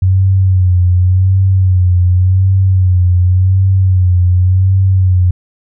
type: tone with vibrato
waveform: sine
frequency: 92.5 Hz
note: F#2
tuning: in tune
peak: -6 dBFS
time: 0.02-5.31 s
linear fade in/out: 5 ms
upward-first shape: sine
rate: 0.89 Hz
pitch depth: 58 cents each way
effects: none